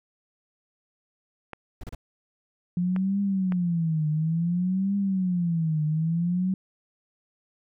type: clicks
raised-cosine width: 0.5 ms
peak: -21 dBFS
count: 3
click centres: 1.533 / 2.963 / 3.522 s
type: noise bursts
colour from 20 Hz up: brown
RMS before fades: -36 dBFS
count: 3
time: 1.81-1.949 s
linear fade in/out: 2 ms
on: 25 ms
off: 32 ms
type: tone with vibrato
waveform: sine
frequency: 174.61 Hz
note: F3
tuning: in tune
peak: -22 dBFS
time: 2.77-6.54 s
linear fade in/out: 2 ms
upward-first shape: triangle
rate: 0.57 Hz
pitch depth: 250 cents each way
effects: none